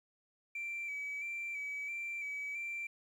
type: tone with vibrato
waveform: sine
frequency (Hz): 2318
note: D7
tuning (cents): -23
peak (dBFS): -36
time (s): 0.55-2.87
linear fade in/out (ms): 5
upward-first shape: square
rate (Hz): 1.5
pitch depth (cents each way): 26
effects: tanh soft clip ceiling -35 dBFS + 11-bit